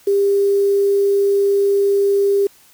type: tone with quantisation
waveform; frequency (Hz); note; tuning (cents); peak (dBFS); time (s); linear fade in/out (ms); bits
sine; 399.3; G4; +32; -12; 0.07-2.47; 5; 6
effects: white hiss -50 dBFS RMS until 2.73 s